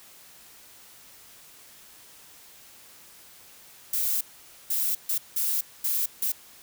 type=noise bursts at uneven times; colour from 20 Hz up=violet; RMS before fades=-26 dBFS; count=6; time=3.93-4.21 / 4.7-4.95 / 5.09-5.18 / 5.36-5.61 / 5.84-6.06 / 6.22-6.32 s; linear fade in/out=5 ms; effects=white hiss -51 dBFS RMS until 6.62 s